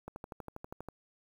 click train, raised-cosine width 1 ms, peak -28 dBFS, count 11, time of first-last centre 0.08-0.886 s, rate 12.4 Hz, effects 9-bit

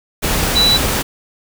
sine tone in noise, 3951 Hz, B7, in tune, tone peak -10 dBFS, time 0.55-0.78 s, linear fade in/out 20 ms, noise pink, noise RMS -17 dBFS, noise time 0.22-1.03 s, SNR +4 dB, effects none

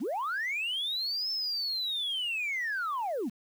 sine linear two-way sweep, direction up then down, 178.7 to 5310 to 178.7 Hz, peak -28 dBFS, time 0-3.3 s, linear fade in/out 20 ms, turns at 1.31 s, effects tanh soft clip ceiling -27 dBFS + 9-bit

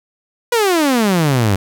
sawtooth exponential sweep, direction down, 493.9 to 93.1 Hz, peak -8 dBFS, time 0.52-1.56 s, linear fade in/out 5 ms, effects none

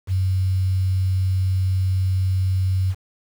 sine tone with quantisation, 94 Hz, F#2, 28 cents sharp, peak -17 dBFS, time 0.07-2.95 s, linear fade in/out 50 ms, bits 7, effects none

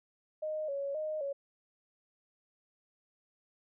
sine tone with vibrato, 587.3 Hz, D5, in tune, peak -33 dBFS, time 0.42-1.33 s, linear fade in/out 10 ms, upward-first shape square, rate 1.9 Hz, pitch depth 89 cents each way, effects none

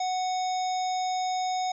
harmonic tone, 740 Hz, F#5, in tune, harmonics 1 / 3 / 5 / 7 / 9, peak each -26 / -42 / -40 / -42 / -42 dBFS, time 0-1.72 s, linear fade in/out 5 ms, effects none

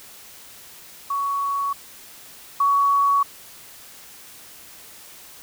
sine tone pair in turn, 1119 / 1122.9 Hz, C#6 / C#6, +16 / +22 cents, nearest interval unison, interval 6 cents, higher second, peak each -21 / -15 dBFS, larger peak second, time 1.1-1.73 / 2.6-3.23 s, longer neither, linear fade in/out 5 ms, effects white hiss -44 dBFS RMS until 5.42 s

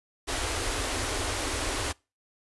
pink band-stop noise, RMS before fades -30 dBFS, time 0.27-1.93 s, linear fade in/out 20 ms, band 110 to 250 Hz, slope 96 dB/octave, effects noise-tail reverb RT60 0.3 s tail -26 dB re dry + resampled to 24000 Hz

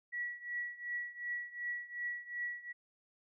sine tone with tremolo, 1934 Hz, B6, 37 cents flat, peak -34 dBFS, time 0.12-2.73 s, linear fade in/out 20 ms, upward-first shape triangle, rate 2.7 Hz, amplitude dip 90%, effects none

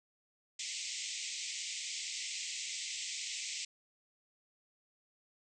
white band-pass noise, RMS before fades -41 dBFS, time 0.59-3.65 s, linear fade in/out 5 ms, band 2000 to 8000 Hz, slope 96 dB/octave, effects none

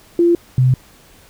sine tone pair in turn, 343.5 / 128.22 Hz, F4 / C3, -29 / -35 cents, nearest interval octave + perfect fourth, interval 1706 cents, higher first, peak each -9 dBFS, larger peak neither, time 0.19-0.35 / 0.58-0.74 s, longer neither, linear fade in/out 2 ms, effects pink hiss -47 dBFS RMS until 1.29 s

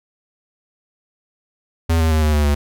square tone with pitch steps, 82.5 / 80.38 / 78.32 / 76.31 / 74.35 / 72.45 Hz, E2 / E2 / D#2 / D#2 / D2 / D2, +2 / -43 / +12 / -33 / +22 / -23 cents, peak -14 dBFS, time 1.89-2.55 s, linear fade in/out 10 ms, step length 110 ms, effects none

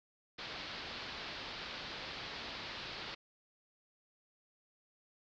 white low-pass noise, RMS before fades -45 dBFS, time 0.38-3.15 s, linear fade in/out 10 ms, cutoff 4700 Hz, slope 48 dB/octave, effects none

